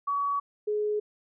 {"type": "tone pair in turn", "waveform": "sine", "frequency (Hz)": [1132, 420.8], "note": ["C#6", "G#4"], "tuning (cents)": [36, 23], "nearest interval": "octave + perfect fourth", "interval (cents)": 1713, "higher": "first", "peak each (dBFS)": -25, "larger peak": "neither", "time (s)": [[0.07, 0.4], [0.67, 1]], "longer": "neither", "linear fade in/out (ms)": 10, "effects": []}